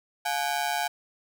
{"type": "ring-modulated tone", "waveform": "sawtooth", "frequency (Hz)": 780, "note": "G5", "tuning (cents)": -9, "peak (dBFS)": -19, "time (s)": [0.25, 0.88], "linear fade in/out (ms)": 10, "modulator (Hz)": 71.4, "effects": []}